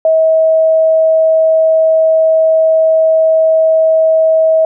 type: tone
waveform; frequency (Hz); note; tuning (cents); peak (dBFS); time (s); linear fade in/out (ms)
sine; 641; E5; -49; -6; 0.05-4.65; 2
effects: none